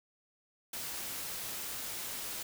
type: noise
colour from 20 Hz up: white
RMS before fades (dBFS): -40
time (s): 0.73-2.43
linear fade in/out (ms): 5
effects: none